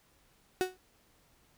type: tone with exponential decay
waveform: 35% pulse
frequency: 370 Hz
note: F#4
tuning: in tune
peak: -22 dBFS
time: 0.61-0.77 s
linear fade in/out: 0 ms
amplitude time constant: 34 ms
effects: pink hiss -67 dBFS RMS until 1.57 s

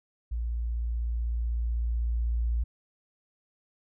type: tone with level ramp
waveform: sine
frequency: 58 Hz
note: A#1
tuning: 8 cents flat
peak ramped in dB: -28 to -24 dBFS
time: 0.31-2.64 s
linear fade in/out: 10 ms
effects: none

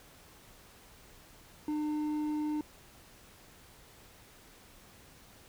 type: tone with hard clipping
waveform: sine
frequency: 301.9 Hz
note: D4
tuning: 48 cents sharp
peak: -32 dBFS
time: 1.68-2.61 s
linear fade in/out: 2 ms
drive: 5 dB
effects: pink hiss -57 dBFS RMS until 5.48 s

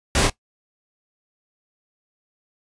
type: noise with echo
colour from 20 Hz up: pink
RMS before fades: -19 dBFS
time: 0.15-0.27 s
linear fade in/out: 2 ms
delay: 28 ms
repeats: 1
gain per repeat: -3 dB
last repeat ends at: 0.298 s
effects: noise-tail reverb RT60 0.1 s tail -18 dB re dry + resampled to 22050 Hz

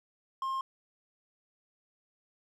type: tone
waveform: triangle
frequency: 1064 Hz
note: C6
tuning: 29 cents sharp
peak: -29 dBFS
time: 0.42-0.61 s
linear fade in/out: 2 ms
effects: none

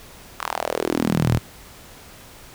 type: tone with high-pass filter sweep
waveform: sawtooth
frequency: 40.19 Hz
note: E1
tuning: 43 cents flat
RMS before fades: -22 dBFS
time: 0.39-1.39 s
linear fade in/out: 20 ms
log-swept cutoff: 1200 to 96 Hz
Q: 3.1
effects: pink hiss -44 dBFS RMS until 2.54 s

